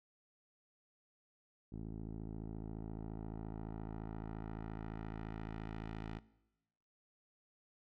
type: tone with low-pass filter sweep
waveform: 10% pulse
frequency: 54.4 Hz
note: A1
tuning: 19 cents flat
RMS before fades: -45 dBFS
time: 1.72-6.19 s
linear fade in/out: 5 ms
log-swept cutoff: 340 to 3100 Hz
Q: 0.84
effects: noise-tail reverb RT60 1.0 s tail -20 dB re dry